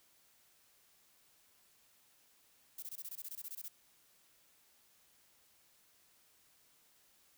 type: noise bursts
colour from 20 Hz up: violet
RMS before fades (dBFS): -45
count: 14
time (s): 2.78-3.683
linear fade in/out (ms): 5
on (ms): 45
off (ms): 21
effects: white hiss -69 dBFS RMS until 7.37 s